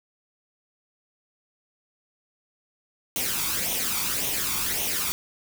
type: noise with flanger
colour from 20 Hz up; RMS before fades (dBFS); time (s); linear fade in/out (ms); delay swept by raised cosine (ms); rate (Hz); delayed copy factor
white; -27; 3.16-5.12; 0; 0.32 to 0.88; 1.8; +0.6
effects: none